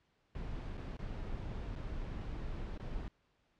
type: noise with dropouts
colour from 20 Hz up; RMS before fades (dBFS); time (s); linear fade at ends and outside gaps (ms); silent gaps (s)
brown; -41; 0.35-3.08; 2; 0.772-0.776 / 0.969-0.99 / 1.755-1.76 / 2.777-2.797
effects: pink hiss -75 dBFS RMS until 3.59 s + low-pass 4000 Hz 12 dB/octave